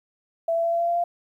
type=tone with pitch steps; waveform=sine; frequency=665 / 669.6 / 674.3 / 679 / 683.7 / 688.5 / 693.2 Hz; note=E5 / E5 / E5 / F5 / F5 / F5 / F5; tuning=+15 / +27 / +39 / -49 / -37 / -25 / -13 cents; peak=-20 dBFS; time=0.48-1.04 s; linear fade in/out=5 ms; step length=80 ms; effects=10-bit